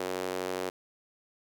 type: tone with high-pass filter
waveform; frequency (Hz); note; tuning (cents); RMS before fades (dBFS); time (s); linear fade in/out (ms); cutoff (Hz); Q
sawtooth; 92.3; F#2; -4; -34; 0-0.7; 5; 420; 1.9
effects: none